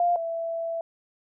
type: tone pair in turn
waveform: sine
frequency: 698.5 / 664.5 Hz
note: F5 / E5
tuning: 0 / +14 cents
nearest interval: minor second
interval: 86 cents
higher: first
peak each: -19 / -27 dBFS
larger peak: first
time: 0-0.16 / 0.16-0.81 s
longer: second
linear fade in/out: 2 ms
effects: none